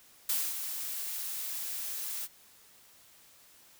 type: noise with ADSR envelope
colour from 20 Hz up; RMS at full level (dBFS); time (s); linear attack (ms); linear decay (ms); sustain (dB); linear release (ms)
blue; -29; 0.29-2.28; 5; 240; -8; 38
effects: white hiss -59 dBFS RMS until 3.79 s